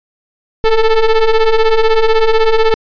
square ring-modulated tone, 220 Hz, A3, in tune, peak -5 dBFS, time 0.64-2.74 s, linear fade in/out 0 ms, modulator 228 Hz, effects resampled to 11025 Hz

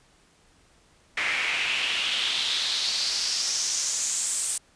pink noise with band-pass filter sweep, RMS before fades -27 dBFS, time 1.17-4.58 s, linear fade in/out 5 ms, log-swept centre 2100 to 8700 Hz, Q 3.6, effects pink hiss -60 dBFS RMS until 4.75 s + resampled to 22050 Hz

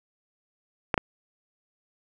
clicks, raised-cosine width 0.5 ms, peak -7 dBFS, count 2, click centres 0.942 / 0.978 s, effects none

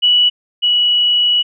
sine tone pair in turn, 2945 / 2933 Hz, F#7 / F#7, -9 / -16 cents, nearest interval unison, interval 7 cents, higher first, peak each -8 / -10 dBFS, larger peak first, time 0.02-0.3 / 0.62-1.43 s, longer second, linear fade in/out 20 ms, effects none

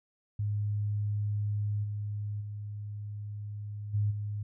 sine tone with level steps, 103.83 Hz, G#2, in tune, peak -28 / -32 / -36 / -25 / -32 dBFS, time 0.39-4.43 s, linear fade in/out 5 ms, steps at 1.83 / 2.4 / 3.93 / 4.1 s, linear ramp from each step 20 ms, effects none

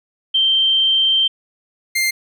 sine / sawtooth tone pair in turn, 3136 / 2102 Hz, G7 / C7, 0 / +7 cents, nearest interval perfect fifth, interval 693 cents, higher first, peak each -12 dBFS, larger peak neither, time 0.34-1.28 / 1.95-2.11 s, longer first, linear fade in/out 10 ms, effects none

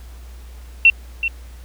sine tone with echo, 2713 Hz, E7, 49 cents sharp, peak -6 dBFS, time 0.85-0.9 s, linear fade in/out 2 ms, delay 380 ms, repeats 1, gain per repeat -11 dB, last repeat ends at 1.28 s, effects added 60 Hz sine -35 dBFS peak until 1.64 s + pink hiss -49 dBFS RMS until 1.64 s

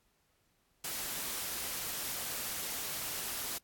white noise, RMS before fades -38 dBFS, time 0.84-3.58 s, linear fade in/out 5 ms, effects pink hiss -74 dBFS RMS until 3.63 s + AAC 64 kbps

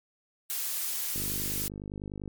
blue noise, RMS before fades -32 dBFS, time 0.5-1.68 s, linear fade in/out 0 ms
click train, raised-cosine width 3 ms, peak -26 dBFS, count 57, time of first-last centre 1.16-2.278 s, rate 50.1 Hz
effects MP3 96 kbps

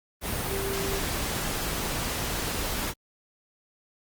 sine tone in noise, 392 Hz, G4, in tune, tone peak -31 dBFS, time 0.47-1.02 s, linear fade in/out 50 ms, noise pink, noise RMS -30 dBFS, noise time 0.21-2.94 s, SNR -4 dB, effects Opus 32 kbps

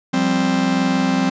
45% pulse chord, F suspended second, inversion none, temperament just, 174.61 / 196.44 / 261.9 Hz, F3 / G3 / C4, 0 / +4 / +2 cents, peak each -23 / -21 / -18 dBFS, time 0.13-1.3 s, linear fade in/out 10 ms, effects resampled to 16000 Hz

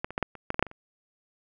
clicks, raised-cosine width 0.5 ms, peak -14 / -23 / -13 / -10 / -28 / -12 / -21 / -7 / -6 / -25 / -30 dBFS, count 11, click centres 0.045 / 0.106 / 0.179 / 0.227 / 0.353 / 0.504 / 0.544 / 0.594 / 0.626 / 0.667 / 0.714 s, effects none

